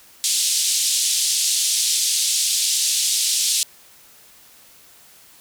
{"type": "band-pass noise", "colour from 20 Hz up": "white", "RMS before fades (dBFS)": -20, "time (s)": [0.24, 3.63], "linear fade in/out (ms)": 0, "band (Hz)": [3300, 9300], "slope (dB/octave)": 24, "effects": ["white hiss -49 dBFS RMS until 5.4 s"]}